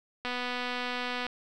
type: click train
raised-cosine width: 0.3 ms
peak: -18 dBFS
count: 252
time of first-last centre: 0.25-1.266 s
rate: 247 Hz
effects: none